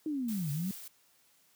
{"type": "linear two-way sweep", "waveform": "sine", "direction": "down then up", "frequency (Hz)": [318.3, 138.8, 199.6], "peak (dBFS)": -31, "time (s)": [0.06, 0.71], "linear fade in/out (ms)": 2, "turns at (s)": 0.51}
{"type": "noise with tremolo", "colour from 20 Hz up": "blue", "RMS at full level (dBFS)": -44, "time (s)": [0.28, 0.88], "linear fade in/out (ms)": 5, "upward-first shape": "triangle", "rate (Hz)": 5.1, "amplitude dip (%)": 35}
{"effects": ["white hiss -67 dBFS RMS until 1.55 s", "high-pass 80 Hz 12 dB/octave"]}